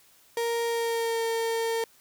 35% pulse tone with pitch glide, 466.2 to 456.1 Hz, A#4 to A#4, 0 to -38 cents, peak -24 dBFS, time 0.37-1.84 s, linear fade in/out 2 ms, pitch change -38 cents, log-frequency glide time 0.65-1.24 s, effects white hiss -59 dBFS RMS until 2 s

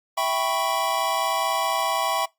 square chord, C# half-diminished seventh, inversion first, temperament equal, 659.3 / 784 / 987.8 / 1108.7 Hz, E5 / G5 / B5 / C#6, 0 / 0 / 0 / 0 cents, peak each -28 dBFS, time 0.17-2.26 s, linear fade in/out 10 ms, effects noise-tail reverb RT60 0.2 s tail -24 dB re dry + Opus 48 kbps

